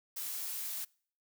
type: noise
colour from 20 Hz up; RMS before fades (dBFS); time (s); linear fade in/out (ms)
blue; -39; 0.16-0.85; 10
effects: noise-tail reverb RT60 0.5 s tail -25 dB re dry